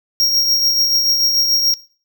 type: tone with tremolo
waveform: square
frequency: 5588 Hz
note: F8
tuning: in tune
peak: -11 dBFS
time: 0.2-1.74 s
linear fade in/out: 0 ms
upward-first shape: triangle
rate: 6.9 Hz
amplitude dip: 45%
effects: noise-tail reverb RT60 0.4 s tail -20 dB re dry